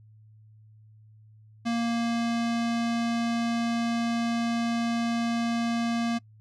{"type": "tone with low-pass filter", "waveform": "square", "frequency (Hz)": 233.1, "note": "A#3", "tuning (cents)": 0, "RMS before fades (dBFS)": -27, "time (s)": [1.65, 6.19], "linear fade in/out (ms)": 20, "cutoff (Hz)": 5600, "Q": 1, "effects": ["noise-tail reverb RT60 0.1 s tail -24 dB re dry", "added 108 Hz sine -51 dBFS peak until 6.4 s"]}